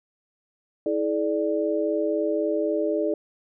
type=tone cluster; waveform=sine; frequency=323.5 / 427.3 / 588 Hz; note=E4 / G#4 / D5; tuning=-32 / +49 / +2 cents; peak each=-26 dBFS; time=0.86-3.14 s; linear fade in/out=2 ms; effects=none